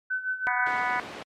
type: tone with tremolo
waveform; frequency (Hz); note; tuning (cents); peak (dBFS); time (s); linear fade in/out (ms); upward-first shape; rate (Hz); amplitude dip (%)
sine; 1515; F#6; +40; -24; 0.1-0.7; 10; sine; 6.2; 75
type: harmonic tone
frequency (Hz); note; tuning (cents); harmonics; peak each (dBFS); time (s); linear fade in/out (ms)
246.9; B3; 0; 3 / 4 / 5 / 6 / 7 / 8 / 9; -31 / -29 / -35 / -31 / -34 / -34 / -35; 0.47-1; 0
type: band-pass noise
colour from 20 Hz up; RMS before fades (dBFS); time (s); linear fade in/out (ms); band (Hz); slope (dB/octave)
pink; -40; 0.66-1.23; 5; 240 to 3100; 12
effects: MP3 64 kbps